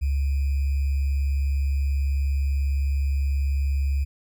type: tone with sample-and-hold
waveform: sine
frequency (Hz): 69.3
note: C#2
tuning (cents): 0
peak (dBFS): -20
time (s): 0.01-4.05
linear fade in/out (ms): 20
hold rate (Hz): 2450
effects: none